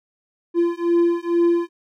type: beating tone pair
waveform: triangle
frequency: 341.4 / 343.6 Hz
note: F4 / F4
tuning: -39 / -28 cents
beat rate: 2.2 Hz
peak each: -17 dBFS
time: 0.54-1.69 s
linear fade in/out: 50 ms
effects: none